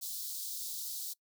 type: high-pass noise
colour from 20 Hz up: white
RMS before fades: -40 dBFS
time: 0.01-1.14 s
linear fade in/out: 20 ms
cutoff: 3700 Hz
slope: 48 dB/octave
effects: noise-tail reverb RT60 0.1 s tail -23 dB re dry